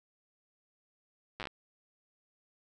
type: slowing click train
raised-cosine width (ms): 0.3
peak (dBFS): -23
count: 7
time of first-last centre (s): 1.4-1.472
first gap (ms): 8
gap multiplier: 1.16
effects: none

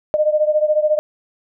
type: beating tone pair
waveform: sine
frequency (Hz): 605 / 619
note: D#5 / D#5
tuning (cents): -49 / -9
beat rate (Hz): 14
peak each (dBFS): -15 / -18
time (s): 0.14-0.99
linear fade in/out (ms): 0
effects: none

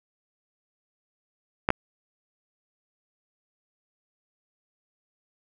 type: clicks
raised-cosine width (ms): 0.5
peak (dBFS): -6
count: 2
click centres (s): 1.689 / 1.704
effects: none

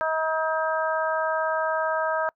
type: harmonic tone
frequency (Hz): 317.8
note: D#4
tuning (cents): +37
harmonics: 2 / 3 / 4 / 5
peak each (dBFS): -26 / -28 / -29 / -30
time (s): 0.01-2.29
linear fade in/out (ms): 0
effects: noise-tail reverb RT60 0.1 s tail -25 dB re dry

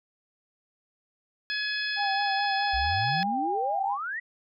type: harmonic tone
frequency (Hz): 846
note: G#5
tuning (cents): +32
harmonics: 2 / 3 / 4 / 5 / 6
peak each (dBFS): -30 / -36 / -36 / -38 / -35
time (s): 1.5-3.23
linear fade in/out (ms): 0
type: tone with vibrato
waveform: sine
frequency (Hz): 795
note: G5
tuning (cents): +24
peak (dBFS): -26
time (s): 1.96-3.98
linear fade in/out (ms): 50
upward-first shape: sine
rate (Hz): 4.7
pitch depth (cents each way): 39
type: exponential sweep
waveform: sine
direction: up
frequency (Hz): 55 to 1988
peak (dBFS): -30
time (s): 2.73-4.2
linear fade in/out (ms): 10
effects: none

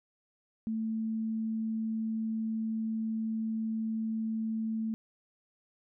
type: tone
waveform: sine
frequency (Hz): 221.8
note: A3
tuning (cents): +14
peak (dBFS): -30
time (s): 0.67-4.94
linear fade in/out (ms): 0
effects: none

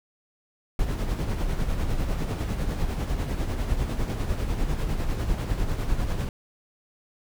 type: noise with tremolo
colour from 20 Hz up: brown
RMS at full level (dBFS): -24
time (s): 0.79-6.29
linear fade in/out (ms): 2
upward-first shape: sine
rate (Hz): 10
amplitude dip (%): 50
effects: none

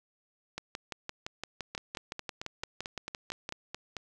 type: two click trains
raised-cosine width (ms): 0.2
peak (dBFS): -19 / -20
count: 18 / 11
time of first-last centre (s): 0.58-3.491 / 1.75-3.967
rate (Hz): 5.84 / 4.51
effects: none

